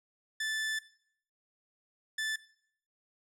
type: tone bursts at uneven times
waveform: sawtooth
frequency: 1754 Hz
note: A6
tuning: 6 cents flat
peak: -28 dBFS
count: 2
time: 0.4-0.79 / 2.18-2.36 s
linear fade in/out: 5 ms
effects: noise-tail reverb RT60 0.6 s tail -17 dB re dry + low-pass 9000 Hz 12 dB/octave